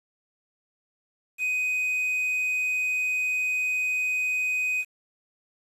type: tone with quantisation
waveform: triangle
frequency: 2503 Hz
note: D#7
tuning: 10 cents sharp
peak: -22 dBFS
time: 1.38-4.85 s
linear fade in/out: 50 ms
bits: 8
effects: resampled to 32000 Hz